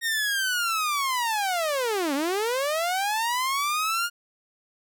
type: linear two-way sweep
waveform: sawtooth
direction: down then up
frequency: 1864.7 to 266.4 to 1432 Hz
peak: -20 dBFS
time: 0.01-4.1 s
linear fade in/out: 50 ms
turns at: 2.14 s
effects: none